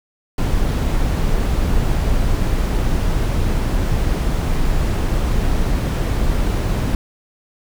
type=noise; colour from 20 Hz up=brown; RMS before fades=-17 dBFS; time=0.38-6.95 s; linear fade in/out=2 ms; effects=none